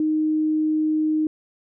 sine tone, 310 Hz, D#4, 6 cents flat, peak -18 dBFS, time 0-1.27 s, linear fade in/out 2 ms, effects none

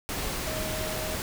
sine tone in noise, 627 Hz, D#5, 13 cents sharp, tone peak -35 dBFS, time 0.47-1.15 s, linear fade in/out 0 ms, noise pink, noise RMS -32 dBFS, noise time 0.09-1.22 s, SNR -6 dB, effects none

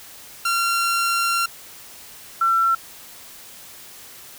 sawtooth / sine tone pair in turn, 1374 / 1348.8 Hz, F6 / E6, -29 / +39 cents, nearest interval unison, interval 32 cents, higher first, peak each -15 dBFS, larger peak neither, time 0.45-1.46 / 2.41-2.75 s, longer first, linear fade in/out 5 ms, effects white hiss -42 dBFS RMS until 4.38 s

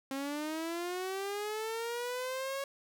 sawtooth linear sweep, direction up, 267 to 554.4 Hz, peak -31 dBFS, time 0.11-2.64 s, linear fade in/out 2 ms, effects none

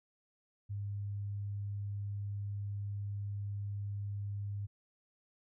sine tone, 101.3 Hz, G#2, 43 cents flat, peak -36 dBFS, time 0.69-4.67 s, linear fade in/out 20 ms, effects none

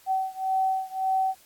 sine beating tone pair, 761 / 762.8 Hz, F#5 / G5, +48 / -47 cents, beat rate 1.8 Hz, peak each -26 / -27 dBFS, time 0.06-1.35 s, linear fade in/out 50 ms, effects white hiss -56 dBFS RMS until 1.45 s + AAC 64 kbps

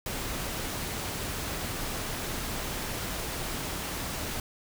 pink noise, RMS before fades -34 dBFS, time 0.06-4.4 s, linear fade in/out 2 ms, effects none

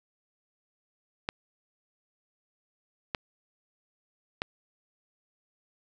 clicks, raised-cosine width 0.3 ms, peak -13 dBFS, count 3, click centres 1.289 / 3.148 / 4.419 s, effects none

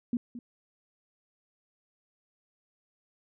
sine tone with echo, 240 Hz, B3, 49 cents flat, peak -25 dBFS, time 0.13-0.17 s, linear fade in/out 2 ms, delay 220 ms, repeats 1, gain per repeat -13 dB, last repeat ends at 0.39 s, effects none

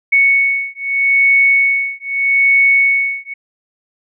sine beating tone pair, 2217 / 2217.8 Hz, C#7 / C#7, 0 / 0 cents, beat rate 0.8 Hz, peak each -13 dBFS, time 0.12-3.34 s, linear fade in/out 10 ms, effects none

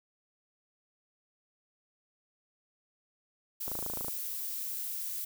violet noise, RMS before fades -37 dBFS, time 3.6-5.25 s, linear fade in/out 10 ms
click train, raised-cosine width 1 ms, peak -26 dBFS, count 12, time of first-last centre 3.68-4.083 s, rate 27.3 Hz
effects none

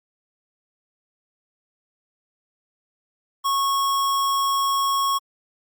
square tone, 1100 Hz, C#6, 14 cents flat, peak -20 dBFS, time 3.44-5.19 s, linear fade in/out 20 ms, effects Opus 48 kbps

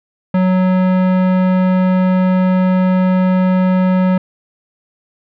sine tone with tanh clipping, 185 Hz, F#3, in tune, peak -12 dBFS, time 0.34-4.18 s, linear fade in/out 5 ms, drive 18 dB, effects none

